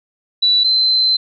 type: tone pair in turn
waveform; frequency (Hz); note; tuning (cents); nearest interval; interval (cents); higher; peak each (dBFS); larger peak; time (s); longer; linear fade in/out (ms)
sine; 3951 / 4079; B7 / C8; 0 / -45; minor second; 55; second; -10 / -11; first; 0.42-0.64 / 0.64-1.17; second; 10
effects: none